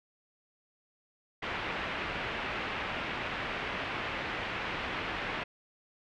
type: low-pass noise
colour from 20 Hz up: white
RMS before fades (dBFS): -36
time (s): 1.42-5.44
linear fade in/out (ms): 10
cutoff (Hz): 2700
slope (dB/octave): 24
effects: none